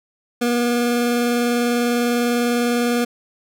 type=tone with vibrato; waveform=25% pulse; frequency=240 Hz; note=B3; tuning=49 cents flat; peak=-13 dBFS; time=0.41-3.05 s; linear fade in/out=10 ms; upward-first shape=sine; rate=20 Hz; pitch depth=20 cents each way; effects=none